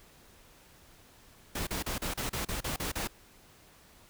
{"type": "noise bursts", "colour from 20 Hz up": "pink", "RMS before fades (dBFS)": -34, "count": 10, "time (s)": [1.55, 3.074], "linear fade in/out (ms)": 5, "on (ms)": 120, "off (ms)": 36, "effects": ["pink hiss -58 dBFS RMS until 4.09 s"]}